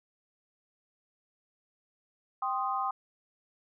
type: chord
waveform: sine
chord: C minor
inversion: second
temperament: equal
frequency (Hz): 784 / 1046.5 / 1244.5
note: G5 / C6 / Eb6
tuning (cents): 0 / 0 / 0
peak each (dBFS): -33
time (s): 2.42-2.91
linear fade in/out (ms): 5
effects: none